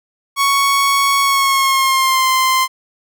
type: tone with pitch glide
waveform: sawtooth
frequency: 1111 to 1042.6 Hz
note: C#6 to C6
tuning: +4 to -6 cents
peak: -8 dBFS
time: 0.36-2.68 s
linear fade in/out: 50 ms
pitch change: -110 cents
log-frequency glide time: 1.22-2.29 s
effects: none